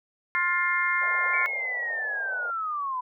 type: harmonic tone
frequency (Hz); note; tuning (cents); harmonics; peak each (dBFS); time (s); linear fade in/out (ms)
352.4; F4; +16; 3 / 4 / 5 / 6; -29 / -29 / -28 / -26; 0.35-1.46; 0
type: band-pass noise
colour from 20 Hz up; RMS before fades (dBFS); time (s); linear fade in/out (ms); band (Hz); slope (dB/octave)
white; -42; 1.01-2.51; 10; 490 to 840; 48
type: linear sweep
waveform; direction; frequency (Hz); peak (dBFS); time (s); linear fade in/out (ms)
sine; down; 2302 to 987.8; -27; 1.33-3.01; 10
effects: none